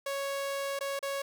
sawtooth tone with dropouts, 554.4 Hz, C#5, in tune, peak -28 dBFS, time 0.06-1.22 s, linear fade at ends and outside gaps 5 ms, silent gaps 0.791-0.808 / 0.992-1.027 s, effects none

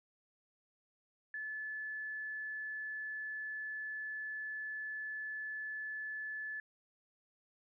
sine tone, 1730 Hz, A6, 30 cents flat, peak -39 dBFS, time 1.34-6.6 s, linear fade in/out 2 ms, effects none

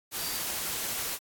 sine tone in noise, 4699 Hz, D8, in tune, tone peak -39 dBFS, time 0.16-0.41 s, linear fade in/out 50 ms, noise white, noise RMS -33 dBFS, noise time 0.11-1.19 s, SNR -9 dB, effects AAC 64 kbps

